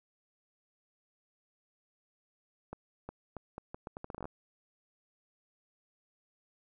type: accelerating click train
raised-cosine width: 1 ms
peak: -27 dBFS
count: 15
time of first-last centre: 2.73-4.255 s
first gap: 360 ms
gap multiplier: 0.77
effects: none